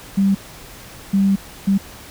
sine tone bursts at uneven times, 196 Hz, G3, in tune, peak -12 dBFS, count 3, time 0.17-0.35 / 1.13-1.36 / 1.67-1.78 s, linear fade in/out 10 ms, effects pink hiss -39 dBFS RMS until 2.1 s

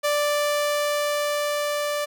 sawtooth tone with level ramp, 587.3 Hz, D5, in tune, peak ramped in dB -16 to -20 dBFS, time 0.03-2.06 s, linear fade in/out 20 ms, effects none

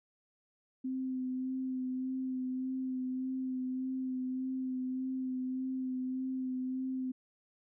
sine tone with vibrato, 258.4 Hz, C4, 21 cents flat, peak -33 dBFS, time 0.84-7.12 s, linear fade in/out 10 ms, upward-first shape sine, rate 1.7 Hz, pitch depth 18 cents each way, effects none

